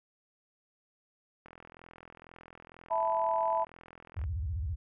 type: click train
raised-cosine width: 0.5 ms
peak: -35 dBFS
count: 118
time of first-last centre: 1.46-4.239 s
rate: 42.1 Hz
type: chord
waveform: sine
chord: E suspended fourth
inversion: none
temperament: equal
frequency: 659.3 / 880 / 987.8 Hz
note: E5 / A5 / B5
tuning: 0 / 0 / 0 cents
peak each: -31 dBFS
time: 2.9-3.65 s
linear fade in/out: 20 ms
type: tone with vibrato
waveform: sine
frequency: 77.78 Hz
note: D#2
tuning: in tune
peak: -31 dBFS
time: 4.16-4.76 s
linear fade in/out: 20 ms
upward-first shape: square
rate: 15 Hz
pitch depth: 290 cents each way
effects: none